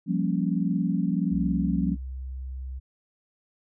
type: chord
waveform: sine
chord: G half-diminished seventh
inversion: third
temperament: equal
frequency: 174.61 / 196 / 233.1 / 277.2 Hz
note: F3 / G3 / Bb3 / Db4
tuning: 0 / 0 / 0 / 0 cents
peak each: -26 / -27 / -31 / -30 dBFS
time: 0.06-1.97 s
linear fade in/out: 50 ms
type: tone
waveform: sine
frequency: 65 Hz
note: C2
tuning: 11 cents flat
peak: -32 dBFS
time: 1.31-2.8 s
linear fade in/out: 20 ms
effects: none